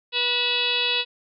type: harmonic tone with a mistuned harmonic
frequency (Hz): 486.8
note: B4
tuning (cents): -25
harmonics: 1 / 2 / 3 / 4 / 5 / 6 / 7 / 8 / 9 / 10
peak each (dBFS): -33 / -35 / -38 / -36 / -26 / -30 / -26 / -26 / -35 / -38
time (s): 0.12-1.05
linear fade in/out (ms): 50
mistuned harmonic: 5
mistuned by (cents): +110
effects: none